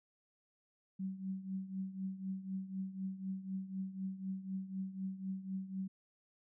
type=tone with tremolo; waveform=sine; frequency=190.6 Hz; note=G3; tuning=48 cents flat; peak=-35 dBFS; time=0.99-5.88 s; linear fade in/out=10 ms; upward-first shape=triangle; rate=4 Hz; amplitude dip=80%; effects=none